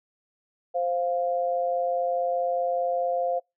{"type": "tone pair together", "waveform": "sine", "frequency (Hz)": [523.3, 698.5], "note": ["C5", "F5"], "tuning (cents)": [0, 0], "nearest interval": "perfect fourth", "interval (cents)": 500, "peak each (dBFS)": [-26, -26], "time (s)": [0.74, 3.4], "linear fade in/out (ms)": 20, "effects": ["noise-tail reverb RT60 0.2 s tail -26 dB re dry"]}